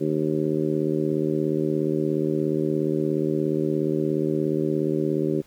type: harmonic tone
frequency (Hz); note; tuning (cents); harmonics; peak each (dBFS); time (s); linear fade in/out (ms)
77; D#2; -17; 2 / 3 / 4 / 5 / 6 / 7; -28 / -30 / -26 / -25 / -35 / -34; 0-5.42; 20
effects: pink hiss -56 dBFS RMS until 5.46 s